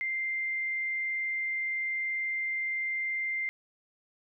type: tone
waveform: sine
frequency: 2093 Hz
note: C7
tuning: in tune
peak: -29 dBFS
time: 0.01-3.49 s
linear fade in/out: 0 ms
effects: none